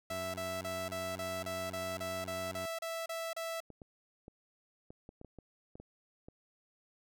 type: tone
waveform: 15% pulse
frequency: 92.5 Hz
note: F#2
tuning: in tune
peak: -38 dBFS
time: 0.1-2.66 s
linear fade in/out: 5 ms
type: tone bursts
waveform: sawtooth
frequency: 659.3 Hz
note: E5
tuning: in tune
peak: -33 dBFS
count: 13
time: 0.1-3.604 s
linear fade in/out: 5 ms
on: 240 ms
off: 32 ms
type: clicks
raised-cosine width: 2 ms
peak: -36 dBFS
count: 11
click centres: 3.703 / 3.818 / 4.281 / 4.905 / 5.091 / 5.214 / 5.247 / 5.387 / 5.755 / 5.8 / 6.285 s
effects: none